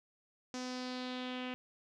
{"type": "tone with low-pass filter sweep", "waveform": "sawtooth", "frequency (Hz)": 252.5, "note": "B3", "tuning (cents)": 39, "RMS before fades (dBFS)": -41, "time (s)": [0.54, 1.54], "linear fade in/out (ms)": 0, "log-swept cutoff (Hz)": [6000, 2800], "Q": 3.3, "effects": []}